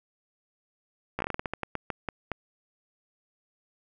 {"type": "slowing click train", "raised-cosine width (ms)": 0.5, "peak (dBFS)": -15, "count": 15, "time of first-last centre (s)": [1.19, 2.317], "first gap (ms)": 14, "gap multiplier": 1.24, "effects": []}